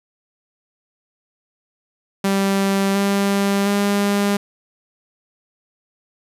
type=tone with pitch steps; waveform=sawtooth; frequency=196 / 198.97 / 202 Hz; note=G3 / G3 / G#3; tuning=0 / +26 / -48 cents; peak=-12 dBFS; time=2.24-4.37 s; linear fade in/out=5 ms; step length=710 ms; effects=resampled to 32000 Hz + 8-bit